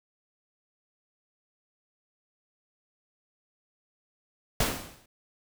pink noise with exponential decay, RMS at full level -23 dBFS, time 4.6-5.06 s, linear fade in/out 5 ms, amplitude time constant 100 ms, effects none

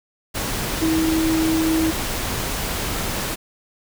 sine tone in noise, 320.9 Hz, E4, 46 cents flat, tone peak -17 dBFS, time 0.81-1.92 s, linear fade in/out 20 ms, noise pink, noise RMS -25 dBFS, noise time 0.34-3.36 s, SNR +5 dB, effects none

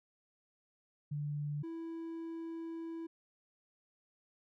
sine / triangle tone pair in turn, 146.83 / 329.6 Hz, D3 / E4, 0 / 0 cents, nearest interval octave + major second, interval 1400 cents, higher second, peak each -35 / -38 dBFS, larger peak first, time 1.11-1.63 / 1.63-3.07 s, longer second, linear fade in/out 10 ms, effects none

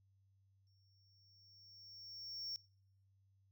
triangle tone with exponential growth, 5480 Hz, F8, 34 cents flat, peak -39 dBFS, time 0.67-2.56 s, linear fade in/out 0 ms, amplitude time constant 410 ms, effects noise-tail reverb RT60 0.7 s tail -25 dB re dry + added 97 Hz sine -70 dBFS peak until 3.51 s

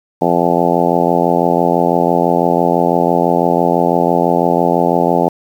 harmonic tone, 86 Hz, F2, 26 cents flat, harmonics 2 / 3 / 4 / 5 / 6 / 7 / 8 / 9 / 10, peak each -19 / -19 / -19 / -19 / -19 / -19 / -19 / -19 / -19 dBFS, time 0.21-5.29 s, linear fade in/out 10 ms, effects 7-bit

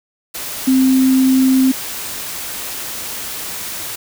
sine tone in noise, 261.6 Hz, C4, in tune, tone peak -9 dBFS, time 0.67-1.72 s, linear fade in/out 10 ms, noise white, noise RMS -26 dBFS, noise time 0.34-3.96 s, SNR +14 dB, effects none

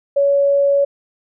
sine tone, 562 Hz, C#5, 24 cents sharp, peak -11 dBFS, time 0.16-0.85 s, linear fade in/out 10 ms, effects none

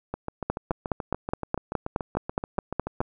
two click trains, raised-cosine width 1 ms, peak -10 / -16 dBFS, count 13 / 21, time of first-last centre 0.5-3.005 / 0.14-3.014 s, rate 4.79 / 6.96 Hz, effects none

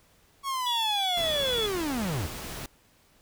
45% pulse linear sweep, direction down, 1116 to 60.3 Hz, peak -28 dBFS, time 0.43-2.29 s, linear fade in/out 50 ms
sine tone, 3400 Hz, G#7, 40 cents sharp, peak -27 dBFS, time 0.66-1.67 s, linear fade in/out 10 ms
pink noise, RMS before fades -38 dBFS, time 1.17-2.66 s, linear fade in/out 2 ms
effects pink hiss -62 dBFS RMS until 3.21 s

